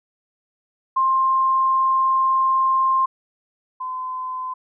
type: tone pair in turn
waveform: sine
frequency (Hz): 1056 / 1024.8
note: C6 / C6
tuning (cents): +16 / -36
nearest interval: minor second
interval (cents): 52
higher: first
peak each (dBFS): -15 / -25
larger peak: first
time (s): 0.96-3.06 / 3.8-4.54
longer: first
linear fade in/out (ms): 10
effects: none